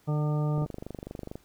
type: harmonic tone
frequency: 150 Hz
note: D3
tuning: 37 cents sharp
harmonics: 1 / 2 / 3 / 4 / 5 / 6 / 8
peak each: -25 / -37 / -38 / -39 / -43 / -44 / -43 dBFS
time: 0.07-0.66 s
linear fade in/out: 20 ms
type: click train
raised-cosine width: 2 ms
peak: -24 dBFS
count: 20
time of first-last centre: 0.58-1.356 s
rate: 24.5 Hz
effects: pink hiss -63 dBFS RMS until 1.44 s